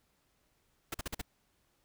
pink noise bursts, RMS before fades -37 dBFS, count 5, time 0.92-1.215 s, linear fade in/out 5 ms, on 23 ms, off 45 ms, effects pink hiss -74 dBFS RMS until 1.84 s

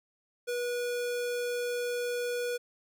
square tone, 485.6 Hz, B4, 29 cents flat, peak -31 dBFS, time 0.47-2.58 s, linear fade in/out 20 ms, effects none

